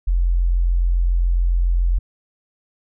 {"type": "tone", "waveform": "sine", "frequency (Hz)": 43.59, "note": "F1", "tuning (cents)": -3, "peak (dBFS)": -14, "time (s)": [0.07, 1.99], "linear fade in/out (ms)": 10, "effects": []}